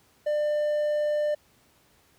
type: tone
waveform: triangle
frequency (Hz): 597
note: D5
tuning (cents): +28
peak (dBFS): -21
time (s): 0.26-1.35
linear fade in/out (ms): 10
effects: pink hiss -62 dBFS RMS until 2.18 s + high-pass 60 Hz 12 dB/octave